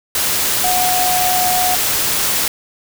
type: tone in noise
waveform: sine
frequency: 730 Hz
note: F#5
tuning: 24 cents flat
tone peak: -16 dBFS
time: 0.64-1.75 s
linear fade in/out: 2 ms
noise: white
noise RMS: -17 dBFS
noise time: 0.15-2.48 s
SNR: -2 dB
effects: none